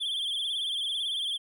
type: tone with vibrato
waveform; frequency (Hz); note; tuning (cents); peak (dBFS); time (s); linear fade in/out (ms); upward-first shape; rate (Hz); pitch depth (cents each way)
triangle; 3322; G#7; 0; -27; 0-1.38; 20; sine; 18; 95
effects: none